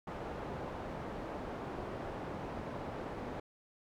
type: low-pass noise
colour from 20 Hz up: white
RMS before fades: -42 dBFS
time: 0.07-3.4 s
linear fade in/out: 5 ms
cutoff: 720 Hz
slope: 12 dB/octave
effects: none